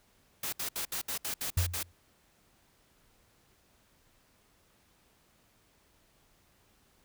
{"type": "noise bursts", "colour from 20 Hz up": "white", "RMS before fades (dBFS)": -35, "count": 9, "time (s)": [0.43, 1.83], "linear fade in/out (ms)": 5, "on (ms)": 96, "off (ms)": 67}
{"type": "tone with exponential decay", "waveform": "sine", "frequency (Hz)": 87.31, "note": "F2", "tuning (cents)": 0, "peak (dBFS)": -22, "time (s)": [1.57, 1.92], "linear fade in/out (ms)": 5, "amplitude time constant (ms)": 76}
{"effects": ["pink hiss -67 dBFS RMS until 7.04 s"]}